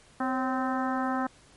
harmonic tone with a mistuned harmonic, 258.6 Hz, C4, 20 cents flat, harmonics 1 / 2 / 3 / 4 / 5 / 6 / 7, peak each -29 / -37 / -32 / -35 / -35 / -39 / -42 dBFS, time 0.2-1.27 s, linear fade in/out 5 ms, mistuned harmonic 2, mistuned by +78 cents, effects pink hiss -57 dBFS RMS until 1.56 s + MP3 48 kbps

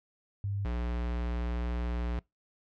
sine / square tone pair in turn, 100 / 59.55 Hz, G2 / A#1, +35 / +38 cents, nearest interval major sixth, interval 897 cents, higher first, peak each -30 / -31 dBFS, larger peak first, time 0.44-0.65 / 0.65-2.19 s, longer second, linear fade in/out 0 ms, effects noise-tail reverb RT60 0.2 s tail -25 dB re dry + low-pass 3000 Hz 12 dB/octave

